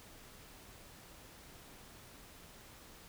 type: silence
effects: pink hiss -56 dBFS RMS until 3.08 s